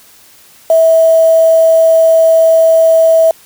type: tone with quantisation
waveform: sine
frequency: 651 Hz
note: E5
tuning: 22 cents flat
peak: -4 dBFS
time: 0.7-3.31 s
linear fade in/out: 2 ms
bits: 4
effects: white hiss -42 dBFS RMS until 3.45 s